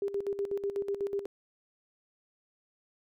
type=tone with tremolo; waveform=sine; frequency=400 Hz; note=G4; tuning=35 cents sharp; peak=-28 dBFS; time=0.02-1.26 s; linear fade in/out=2 ms; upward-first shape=square; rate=8.1 Hz; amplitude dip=70%; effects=none